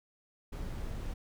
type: noise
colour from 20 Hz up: brown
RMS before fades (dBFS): -38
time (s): 0.52-1.14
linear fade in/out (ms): 10
effects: none